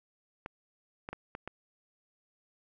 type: clicks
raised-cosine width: 0.5 ms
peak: -24 dBFS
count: 5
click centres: 0.461 / 1.089 / 1.13 / 1.351 / 1.476 s
effects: none